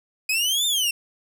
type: exponential two-way sweep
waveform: sawtooth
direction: up then down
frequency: 2489 to 3643 to 2693 Hz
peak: -17 dBFS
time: 0.29-0.91 s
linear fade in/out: 5 ms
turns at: 0.66 s
effects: none